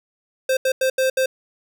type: tone bursts at uneven times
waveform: square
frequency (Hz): 523.3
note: C5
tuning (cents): 0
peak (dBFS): -17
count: 5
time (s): 0.49-0.57 / 0.65-0.72 / 0.81-0.9 / 0.98-1.1 / 1.17-1.26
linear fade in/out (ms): 5
effects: none